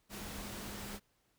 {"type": "tone in noise", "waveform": "sine", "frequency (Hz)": 204.1, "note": "G#3", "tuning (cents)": -30, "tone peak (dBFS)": -49, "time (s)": [0.09, 1], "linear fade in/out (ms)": 50, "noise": "pink", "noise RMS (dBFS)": -45, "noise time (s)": [0.09, 1], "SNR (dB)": -7, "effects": ["pink hiss -75 dBFS RMS until 1.38 s"]}